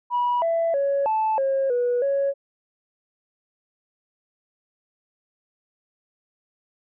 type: tone with pitch steps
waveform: sine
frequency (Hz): 973 / 666 / 558 / 874 / 541 / 487.3 / 555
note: B5 / E5 / C#5 / A5 / C#5 / B4 / C#5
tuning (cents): -26 / +18 / +11 / -12 / -42 / -23 / +2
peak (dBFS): -18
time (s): 0.1-2.34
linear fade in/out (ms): 50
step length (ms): 320
effects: tanh soft clip ceiling -16 dBFS

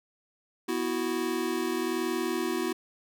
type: chord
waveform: square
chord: B suspended fourth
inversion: none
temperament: just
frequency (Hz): 246.9 / 329.3 / 370.4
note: B3 / E4 / F#4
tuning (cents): 0 / -2 / +2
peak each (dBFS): -35 / -32 / -32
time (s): 0.68-2.73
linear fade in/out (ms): 10
effects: none

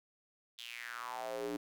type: tone with high-pass filter sweep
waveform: square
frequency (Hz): 59.2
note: A#1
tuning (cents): +27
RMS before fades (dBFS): -42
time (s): 0.58-1.57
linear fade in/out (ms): 10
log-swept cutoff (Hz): 3500 to 300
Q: 5
effects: none

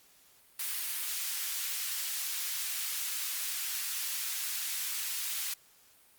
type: high-pass noise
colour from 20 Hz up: white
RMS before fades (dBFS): -35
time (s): 0.59-5.54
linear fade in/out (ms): 5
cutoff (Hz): 1700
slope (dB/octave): 12
effects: white hiss -62 dBFS RMS until 6.18 s + Opus 48 kbps

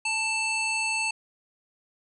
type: harmonic tone with a mistuned harmonic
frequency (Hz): 884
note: A5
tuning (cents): +8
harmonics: 1 / 3 / 5 / 7 / 9 / 10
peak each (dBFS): -33 / -26 / -35 / -41 / -37 / -41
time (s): 0.05-1.11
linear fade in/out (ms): 5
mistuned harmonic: 7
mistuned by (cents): +67
effects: none

